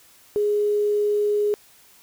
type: tone with quantisation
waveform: sine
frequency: 415.5 Hz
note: G#4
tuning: 1 cent sharp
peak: -18 dBFS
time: 0.36-1.54 s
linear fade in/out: 0 ms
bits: 8
effects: white hiss -53 dBFS RMS until 2.02 s

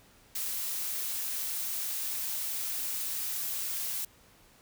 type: noise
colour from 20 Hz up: blue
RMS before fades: -34 dBFS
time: 0.35-4.05 s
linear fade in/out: 5 ms
effects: pink hiss -60 dBFS RMS until 4.61 s

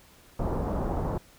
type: low-pass noise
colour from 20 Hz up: pink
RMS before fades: -29 dBFS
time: 0.39-1.18 s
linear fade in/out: 5 ms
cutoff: 1000 Hz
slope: 24 dB/octave
effects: pink hiss -56 dBFS RMS until 1.38 s

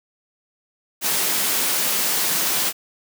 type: high-pass noise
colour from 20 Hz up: white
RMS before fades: -21 dBFS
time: 1.01-2.73 s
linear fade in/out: 50 ms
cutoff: 140 Hz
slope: 96 dB/octave
effects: none

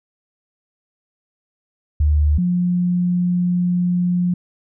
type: tone pair in turn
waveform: sine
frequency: 74.7 / 177.67 Hz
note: D2 / F3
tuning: +30 / +30 cents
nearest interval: octave + minor third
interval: 1500 cents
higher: second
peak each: -12 / -15 dBFS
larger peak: first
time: 2-2.38 / 2.38-4.34 s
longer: second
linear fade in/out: 5 ms
effects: none

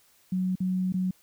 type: tone with dropouts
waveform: sine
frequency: 185 Hz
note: F#3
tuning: in tune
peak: -24 dBFS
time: 0.32-1.11 s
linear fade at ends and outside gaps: 5 ms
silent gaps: 0.555-0.603 / 0.924-0.94 s
effects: white hiss -62 dBFS RMS until 1.22 s

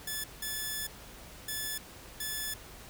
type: tone bursts at uneven times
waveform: 5% pulse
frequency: 1732 Hz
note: A6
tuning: 28 cents flat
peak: -23 dBFS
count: 4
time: 0.07-0.24 / 0.42-0.87 / 1.48-1.78 / 2.2-2.54 s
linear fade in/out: 5 ms
effects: added 50 Hz sine -56 dBFS peak until 2.89 s + pink hiss -50 dBFS RMS until 2.89 s

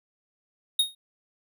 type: tone with exponential decay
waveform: square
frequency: 3729 Hz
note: A#7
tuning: in tune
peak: -17 dBFS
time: 0.79-0.95 s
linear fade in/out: 5 ms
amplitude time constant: 34 ms
effects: none

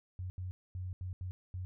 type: tone bursts at uneven times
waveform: sine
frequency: 91.7 Hz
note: F#2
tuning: 15 cents flat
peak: -37 dBFS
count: 6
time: 0.19-0.3 / 0.38-0.51 / 0.75-0.93 / 1.01-1.13 / 1.21-1.31 / 1.54-1.65 s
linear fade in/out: 0 ms
effects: none

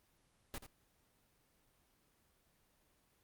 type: noise with echo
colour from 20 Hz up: pink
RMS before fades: -43 dBFS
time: 0.54-0.58 s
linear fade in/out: 0 ms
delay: 83 ms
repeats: 1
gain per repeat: -10 dB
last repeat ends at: 0.663 s
effects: pink hiss -74 dBFS RMS until 3.23 s + Opus 24 kbps

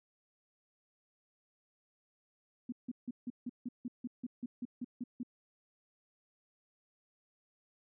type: tone bursts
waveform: sine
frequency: 244.7 Hz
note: B3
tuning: 16 cents flat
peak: -36 dBFS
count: 14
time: 2.69-5.232 s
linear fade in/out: 5 ms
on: 33 ms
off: 160 ms
effects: none

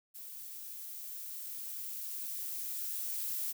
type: noise with level ramp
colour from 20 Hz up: violet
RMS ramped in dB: -47 to -36 dBFS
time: 0.14-3.53 s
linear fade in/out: 20 ms
effects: none

